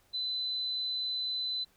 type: tone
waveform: sine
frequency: 4018 Hz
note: B7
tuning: 29 cents sharp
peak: -31 dBFS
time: 0.13-1.65 s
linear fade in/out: 20 ms
effects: pink hiss -67 dBFS RMS until 1.76 s